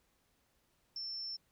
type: tone with ADSR envelope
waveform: sine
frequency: 5370 Hz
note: E8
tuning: 31 cents sharp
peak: -37 dBFS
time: 0.96-1.37 s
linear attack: 3 ms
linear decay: 3 ms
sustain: -2 dB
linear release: 14 ms
effects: pink hiss -75 dBFS RMS until 1.51 s